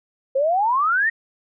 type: exponential sweep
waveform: sine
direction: up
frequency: 519 to 1900 Hz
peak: -16 dBFS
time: 0.35-1.1 s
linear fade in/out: 10 ms
effects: none